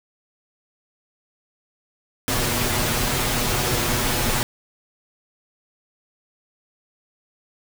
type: noise with comb filter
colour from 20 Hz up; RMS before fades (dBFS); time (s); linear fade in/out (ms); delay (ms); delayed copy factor
pink; -22; 2.28-4.43; 0; 8.2; +0.65
effects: none